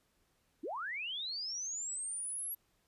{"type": "linear sweep", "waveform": "sine", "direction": "up", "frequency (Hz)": [244.7, 11520], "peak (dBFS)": -37, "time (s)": [0.63, 2.55], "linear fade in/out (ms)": 10, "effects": ["pink hiss -75 dBFS RMS until 2.87 s", "resampled to 32000 Hz"]}